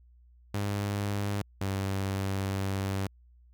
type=tone pair in turn; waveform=sawtooth; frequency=101.4 / 97.18 Hz; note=G#2 / G2; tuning=-41 / -15 cents; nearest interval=minor second; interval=74 cents; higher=first; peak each=-25 / -25 dBFS; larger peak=neither; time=0.54-1.42 / 1.61-3.07 s; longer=second; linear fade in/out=5 ms; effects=added 60 Hz sine -55 dBFS peak until 3.53 s